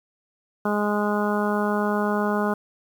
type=harmonic tone; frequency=207.7 Hz; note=G#3; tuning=in tune; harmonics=1 / 2 / 3 / 4 / 5 / 6 / 7; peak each=-24 / -27 / -29 / -30 / -31 / -32 / -32 dBFS; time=0.65-2.54 s; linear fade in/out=5 ms; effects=8-bit

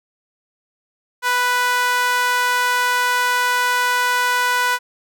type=tone with high-pass filter; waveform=sawtooth; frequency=493.9 Hz; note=B4; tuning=in tune; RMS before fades=-18 dBFS; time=1.22-4.79 s; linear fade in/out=50 ms; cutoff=1200 Hz; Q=3.1; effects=none

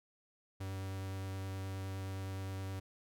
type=tone with vibrato; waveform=45% pulse; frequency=96 Hz; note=G2; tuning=36 cents flat; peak=-39 dBFS; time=0.6-2.8 s; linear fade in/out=10 ms; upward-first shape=sine; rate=9.6 Hz; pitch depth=9 cents each way; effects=none

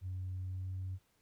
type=tone with pitch glide; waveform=sine; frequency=92.5 to 93.47 Hz; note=F#2 to F#2; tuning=0 to +18 cents; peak=-36 dBFS; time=0.01-0.99 s; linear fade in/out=50 ms; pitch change=+18 cents; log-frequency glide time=0.4-0.73 s; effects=tanh soft clip ceiling -34 dBFS + pink hiss -74 dBFS RMS until 1.21 s

